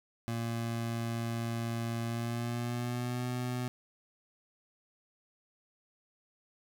25% pulse tone with pitch glide, 115.9 to 124.22 Hz, A#2 to B2, -10 to +10 cents, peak -29 dBFS, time 0.28-3.68 s, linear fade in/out 0 ms, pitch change +120 cents, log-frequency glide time 2.04-3.26 s, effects none

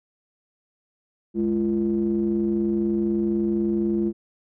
triangle ring-modulated tone, 66 Hz, C2, 16 cents sharp, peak -15 dBFS, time 1.34-4.13 s, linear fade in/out 50 ms, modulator 276 Hz, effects none

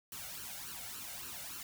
white noise with flanger, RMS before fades -45 dBFS, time 0.12-1.63 s, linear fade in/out 2 ms, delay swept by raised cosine 0.69 to 1.42 ms, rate 3.5 Hz, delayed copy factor +0.7, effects none

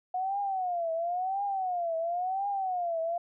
sine tone with vibrato, 726 Hz, F#5, 33 cents flat, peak -28 dBFS, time 0.14-3.18 s, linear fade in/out 5 ms, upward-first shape triangle, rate 0.96 Hz, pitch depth 200 cents each way, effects none

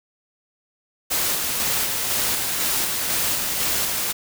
white noise with tremolo, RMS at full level -22 dBFS, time 1.1-4.13 s, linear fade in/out 20 ms, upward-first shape square, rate 2 Hz, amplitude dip 25%, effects none

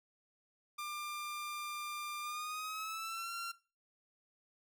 sawtooth tone with pitch glide, 1194 to 1371.5 Hz, D6 to F6, +28 to -32 cents, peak -36 dBFS, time 0.78-3.52 s, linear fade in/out 10 ms, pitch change +240 cents, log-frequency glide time 2.21-3.33 s, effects noise-tail reverb RT60 0.3 s tail -17 dB re dry

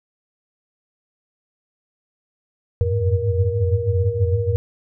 sine tone cluster, 88.1 / 91.5 / 100 / 106.4 / 473.3 Hz, F2 / F#2 / G2 / G#2 / A#4, +16 / -19 / +35 / +42 / +26 cents, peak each -23 dBFS, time 2.81-4.56 s, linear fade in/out 0 ms, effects none

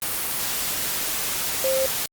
sine tone in noise, 529 Hz, C5, 19 cents sharp, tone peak -20 dBFS, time 1.64-1.86 s, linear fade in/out 2 ms, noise white, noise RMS -26 dBFS, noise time 0.02-2.06 s, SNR +3 dB, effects Opus 32 kbps

